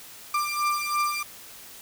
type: beating tone pair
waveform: 35% pulse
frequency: 1185 / 1188 Hz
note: D6 / D6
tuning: +15 / +20 cents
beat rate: 3 Hz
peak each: -26 / -25 dBFS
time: 0.34-1.23 s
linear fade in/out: 5 ms
effects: white hiss -45 dBFS RMS until 1.81 s